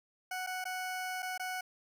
20% pulse tone with dropouts, 740 Hz, F#5, in tune, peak -31 dBFS, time 0.31-1.61 s, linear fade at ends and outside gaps 5 ms, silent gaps 0.465-0.471 / 0.642-0.653 / 1.223-1.227 / 1.378-1.396 s, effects none

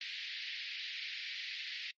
pink band-pass noise, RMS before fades -43 dBFS, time 0.01-1.91 s, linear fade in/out 2 ms, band 1900 to 4700 Hz, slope 48 dB/octave, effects noise-tail reverb RT60 0.1 s tail -25 dB re dry + MP3 32 kbps

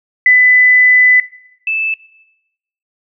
sine tone pair in turn, 2000 / 2630 Hz, B6 / E7, +21 / -5 cents, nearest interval perfect fourth, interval 474 cents, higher second, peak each -4 / -13 dBFS, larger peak first, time 0.26-1.2 / 1.67-1.94 s, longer first, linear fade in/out 2 ms, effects noise-tail reverb RT60 0.9 s tail -20 dB re dry

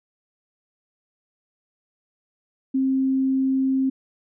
sine tone, 265.4 Hz, C4, 25 cents sharp, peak -18 dBFS, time 2.74-3.9 s, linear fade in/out 10 ms, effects none

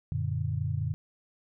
sine chord, Gb augmented, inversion none, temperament equal, 92.5 / 116.54 / 146.83 Hz, Gb2 / Bb2 / D3, 0 / 0 / 0 cents, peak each -32 dBFS, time 0.12-0.94 s, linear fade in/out 0 ms, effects none

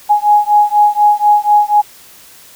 sine beating tone pair, 831 / 835.1 Hz, G#5 / G#5, +1 / +9 cents, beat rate 4.1 Hz, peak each -10 dBFS, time 0.09-1.82 s, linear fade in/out 20 ms, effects white hiss -40 dBFS RMS until 2.55 s

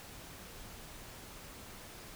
silence, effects pink hiss -50 dBFS RMS until 2.15 s

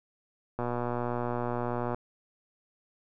click train, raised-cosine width 1 ms, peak -18 dBFS, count 165, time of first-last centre 0.59-1.945 s, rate 121 Hz, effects none

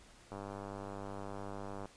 click train, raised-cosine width 1 ms, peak -30 dBFS, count 154, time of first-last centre 0.32-1.856 s, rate 99.6 Hz, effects pink hiss -60 dBFS RMS until 1.96 s + resampled to 22050 Hz

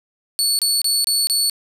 25% pulse tone bursts, 4435 Hz, C#8, in tune, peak -11 dBFS, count 5, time 0.39-1.498 s, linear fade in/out 0 ms, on 200 ms, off 27 ms, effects none

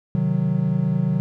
triangle chord, C diminished, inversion none, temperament equal, 130.81 / 155.56 / 185 Hz, C3 / Eb3 / Gb3, 0 / 0 / 0 cents, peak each -22 / -20 / -20 dBFS, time 0.15-1.2 s, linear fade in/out 0 ms, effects none

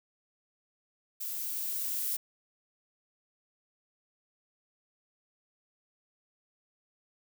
violet noise with level ramp, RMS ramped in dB -37 to -32 dBFS, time 1.2-2.17 s, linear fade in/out 10 ms, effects none

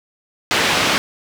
white band-pass noise, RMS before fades -17 dBFS, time 0.51-0.98 s, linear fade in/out 0 ms, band 100 to 3200 Hz, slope 12 dB/octave, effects none

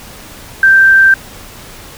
sine tone, 1568 Hz, G6, in tune, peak -3 dBFS, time 0.63-1.14 s, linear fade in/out 2 ms, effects pink hiss -33 dBFS RMS until 1.97 s

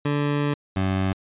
20% pulse tone pair in turn, 145.3 / 95.1 Hz, D3 / F#2, -18 / +48 cents, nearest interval perfect fifth, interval 734 cents, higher first, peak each -16 / -16 dBFS, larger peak neither, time 0.05-0.54 / 0.76-1.13 s, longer first, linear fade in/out 5 ms, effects resampled to 8000 Hz

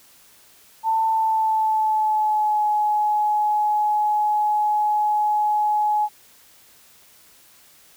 sine tone with pitch glide, 890 to 843.5 Hz, A5 to G#5, +20 to +27 cents, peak -17 dBFS, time 0.83-6.09 s, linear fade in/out 50 ms, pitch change -93 cents, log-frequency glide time 1.07-2.66 s, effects white hiss -52 dBFS RMS until 7.96 s

